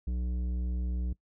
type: tone with tanh clipping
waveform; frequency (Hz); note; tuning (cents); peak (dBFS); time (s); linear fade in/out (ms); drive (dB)
sine; 61.2; B1; -15; -31; 0.07-1.13; 5; 11
effects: noise-tail reverb RT60 0.1 s tail -21 dB re dry